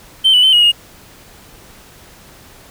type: tone with pitch steps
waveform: triangle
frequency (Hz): 3105 / 2968 / 3078 / 2894 / 2857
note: G7 / F#7 / G7 / F#7 / F7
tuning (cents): -17 / +5 / -32 / -39 / +39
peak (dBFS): -4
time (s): 0.24-0.72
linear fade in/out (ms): 20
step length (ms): 96
effects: tanh soft clip ceiling -3 dBFS + pink hiss -42 dBFS RMS until 2.7 s